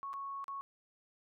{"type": "tone with dropouts", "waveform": "sine", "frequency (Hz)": 1105, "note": "C#6", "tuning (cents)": -6, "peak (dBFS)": -39, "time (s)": [0.03, 0.61], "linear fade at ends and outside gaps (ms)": 0, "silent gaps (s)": [[0.132, 0.138], [0.442, 0.481]], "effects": []}